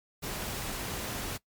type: noise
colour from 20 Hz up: pink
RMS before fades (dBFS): -36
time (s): 0.22-1.38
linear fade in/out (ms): 20
effects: noise-tail reverb RT60 0.1 s tail -20 dB re dry + MP3 96 kbps